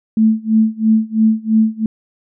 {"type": "tone with tremolo", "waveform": "sine", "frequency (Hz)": 220, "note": "A3", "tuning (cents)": 0, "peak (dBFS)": -7, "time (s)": [0.17, 1.86], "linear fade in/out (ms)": 2, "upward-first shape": "sine", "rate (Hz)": 3, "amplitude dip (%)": 95, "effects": []}